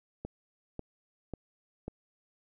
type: click train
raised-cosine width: 2 ms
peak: -24 dBFS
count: 4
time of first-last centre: 0.25-1.88 s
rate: 1.84 Hz
effects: none